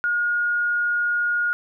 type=tone; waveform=sine; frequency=1433 Hz; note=F6; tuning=44 cents sharp; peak=-19 dBFS; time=0.04-1.53 s; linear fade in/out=0 ms; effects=none